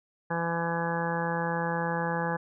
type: harmonic tone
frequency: 168.2 Hz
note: E3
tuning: 35 cents sharp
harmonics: 1 / 2 / 3 / 4 / 5 / 6 / 7 / 8 / 9 / 10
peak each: -32 / -40 / -33 / -44 / -33 / -38 / -40 / -47 / -39 / -36 dBFS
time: 0.3-2.37 s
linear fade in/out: 10 ms
effects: none